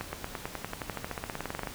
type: accelerating click train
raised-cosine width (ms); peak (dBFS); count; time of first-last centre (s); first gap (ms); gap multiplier
0.5; -18; 24; 0.01-1.672; 120; 0.95
effects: pink hiss -44 dBFS RMS until 1.74 s